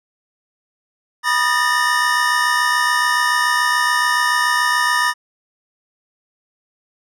square tone cluster, 978 / 1229 / 1773 / 1840 Hz, B5 / D#6 / A6 / A#6, -17 / -22 / +13 / -23 cents, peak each -21 dBFS, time 1.23-5.14 s, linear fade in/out 50 ms, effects low-pass 10000 Hz 12 dB/octave

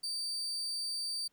35% pulse tone, 4634 Hz, D8, 24 cents flat, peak -33 dBFS, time 0.03-1.28 s, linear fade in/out 10 ms, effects pink hiss -75 dBFS RMS until 1.32 s

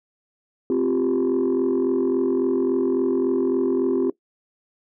sine chord, C suspended fourth, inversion none, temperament just, 261.6 / 348.8 / 392.4 Hz, C4 / F4 / G4, 0 / -2 / +2 cents, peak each -21 dBFS, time 0.7-4.1 s, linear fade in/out 2 ms, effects noise-tail reverb RT60 0.1 s tail -19 dB re dry + tanh soft clip ceiling -14 dBFS

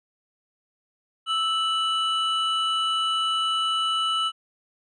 triangle tone pair together, 1314.7 / 2960 Hz, E6 / F#7, -5 / 0 cents, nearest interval octave + major second, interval 1405 cents, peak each -23 dBFS, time 1.26-4.32 s, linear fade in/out 50 ms, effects resampled to 24000 Hz

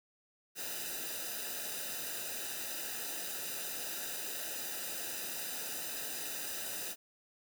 white noise with comb filter, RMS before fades -40 dBFS, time 0.55-6.96 s, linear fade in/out 50 ms, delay 0.91 ms, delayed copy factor -0.8, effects none

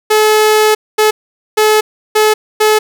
sawtooth tone bursts at uneven times, 429.4 Hz, A4, 42 cents flat, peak -3 dBFS, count 5, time 0.1-0.75 / 0.98-1.11 / 1.57-1.81 / 2.15-2.34 / 2.6-2.79 s, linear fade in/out 10 ms, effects none

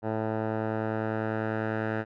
10% pulse tone with low-pass filter sweep, 110 Hz, A2, in tune, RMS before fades -30 dBFS, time 0.02-2.05 s, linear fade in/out 50 ms, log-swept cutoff 1000 to 1600 Hz, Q 1.9, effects none

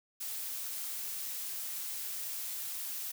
blue noise, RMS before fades -39 dBFS, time 0.2-3.12 s, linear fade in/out 10 ms, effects none

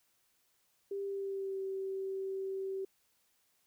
sine tone with pitch glide, 396.9 to 385.2 Hz, G4 to G4, +22 to -30 cents, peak -35 dBFS, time 0.91-2.85 s, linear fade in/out 5 ms, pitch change -52 cents, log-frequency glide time 1.03-1.61 s, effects white hiss -74 dBFS RMS until 3.66 s

